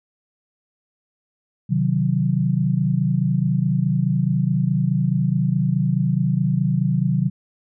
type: chord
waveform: sine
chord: C diminished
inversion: none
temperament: equal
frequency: 130.81 / 155.56 / 185 Hz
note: C3 / Eb3 / Gb3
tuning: 0 / 0 / 0 cents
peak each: -21 dBFS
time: 1.69-7.3 s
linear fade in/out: 20 ms
effects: none